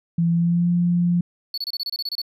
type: tone with pitch glide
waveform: sine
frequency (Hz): 168.6 to 174.44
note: E3 to F3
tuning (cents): +39 to -2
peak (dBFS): -16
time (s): 0.18-1.21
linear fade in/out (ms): 5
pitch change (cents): +59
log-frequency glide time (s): 0.31-0.69
type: tone bursts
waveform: triangle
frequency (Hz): 4435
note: C#8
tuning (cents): 0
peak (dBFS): -23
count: 11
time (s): 1.54-2.217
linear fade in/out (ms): 2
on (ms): 37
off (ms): 27
effects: none